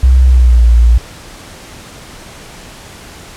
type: tone with pitch glide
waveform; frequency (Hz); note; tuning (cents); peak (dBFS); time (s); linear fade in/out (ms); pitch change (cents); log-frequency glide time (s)
sine; 64.3 to 58.29; C2 to A#1; -30 to +1; -3; 0.03-0.98; 5; -169; 0.26-0.65
effects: pink hiss -33 dBFS RMS until 3.36 s + low-pass 10000 Hz 12 dB/octave